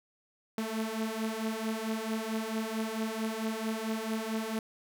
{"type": "beating tone pair", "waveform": "sawtooth", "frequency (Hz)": [218.4, 222.9], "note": ["A3", "A3"], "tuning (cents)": [-13, 23], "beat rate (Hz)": 4.5, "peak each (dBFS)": [-32, -30], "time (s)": [0.58, 4.59], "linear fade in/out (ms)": 2, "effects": []}